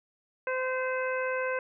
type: harmonic tone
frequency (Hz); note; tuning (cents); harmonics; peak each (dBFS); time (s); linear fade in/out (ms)
515; C5; -28; 1 / 2 / 3 / 4 / 5; -30 / -36 / -34 / -40 / -40; 0.47-1.59; 2
effects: none